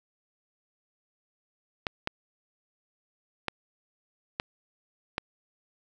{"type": "clicks", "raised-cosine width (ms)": 0.3, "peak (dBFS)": -12, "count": 5, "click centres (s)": [1.868, 2.074, 3.483, 4.399, 5.181], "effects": []}